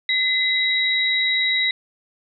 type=tone pair together; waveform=sine; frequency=2036 / 3843 Hz; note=C7 / B7; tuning=-48 / -48 cents; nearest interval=major seventh; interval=1100 cents; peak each=-20 dBFS; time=0.09-1.71 s; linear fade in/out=2 ms; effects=none